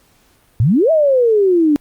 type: exponential two-way sweep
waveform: sine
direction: up then down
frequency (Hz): 100 to 660 to 285.5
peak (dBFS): -9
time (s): 0.6-1.76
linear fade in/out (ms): 0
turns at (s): 0.91
effects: pink hiss -54 dBFS RMS until 1.8 s + Opus 48 kbps